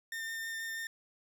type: tone with vibrato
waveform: 40% pulse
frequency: 1810 Hz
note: A6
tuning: 48 cents sharp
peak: -36 dBFS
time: 0.12-0.87 s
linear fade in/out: 2 ms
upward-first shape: triangle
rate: 6.2 Hz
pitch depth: 12 cents each way
effects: none